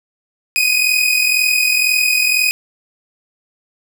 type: tone pair together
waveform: sawtooth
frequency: 2474 / 2516 Hz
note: D#7 / D#7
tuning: -10 / +19 cents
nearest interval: unison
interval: 29 cents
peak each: -12 dBFS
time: 0.56-2.51 s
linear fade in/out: 0 ms
effects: none